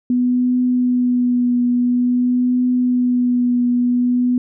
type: tone with vibrato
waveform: sine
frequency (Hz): 246.9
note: B3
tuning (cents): 0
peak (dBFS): -13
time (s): 0.1-4.38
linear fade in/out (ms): 2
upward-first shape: triangle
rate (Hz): 0.49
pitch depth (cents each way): 22
effects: none